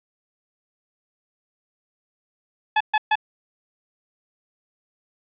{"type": "tone bursts", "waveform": "sawtooth", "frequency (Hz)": 858, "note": "A5", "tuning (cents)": -44, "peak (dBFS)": -12, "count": 3, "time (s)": [2.76, 3.155], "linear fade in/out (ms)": 5, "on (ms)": 45, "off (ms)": 130, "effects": ["resampled to 8000 Hz", "8-bit"]}